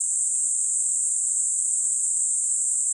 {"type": "band-pass noise", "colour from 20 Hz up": "pink", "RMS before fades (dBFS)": -24, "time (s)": [0, 2.93], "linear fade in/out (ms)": 10, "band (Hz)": [7400, 8800], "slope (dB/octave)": 96, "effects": []}